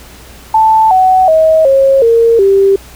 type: tone with pitch steps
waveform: sine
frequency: 880 / 748.6 / 636.8 / 541.7 / 460.8 / 392 Hz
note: A5 / F#5 / D#5 / C#5 / A#4 / G4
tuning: 0 / +20 / +40 / -40 / -20 / 0 cents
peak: -4 dBFS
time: 0.54-2.76 s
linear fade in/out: 5 ms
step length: 370 ms
effects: added 60 Hz sine -37 dBFS peak until 2.95 s + pink hiss -36 dBFS RMS until 2.95 s